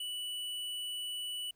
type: tone with hard clipping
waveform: triangle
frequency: 2960 Hz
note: F#7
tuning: in tune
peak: -38 dBFS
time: 0-1.51 s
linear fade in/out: 5 ms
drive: 14 dB
effects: pink hiss -75 dBFS RMS until 1.55 s